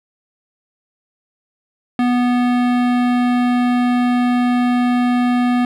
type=tone with hard clipping; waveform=sine; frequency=245.6 Hz; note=B3; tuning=9 cents flat; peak=-15 dBFS; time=1.99-5.65 s; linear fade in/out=2 ms; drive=18 dB; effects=none